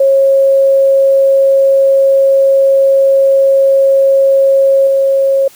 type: tone with level steps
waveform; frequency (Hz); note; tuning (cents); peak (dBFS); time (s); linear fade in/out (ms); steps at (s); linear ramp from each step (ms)
sine; 544; C#5; -33; -5 / -7; 0-5.48; 5; 4.87; 2
effects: white hiss -41 dBFS RMS until 5.55 s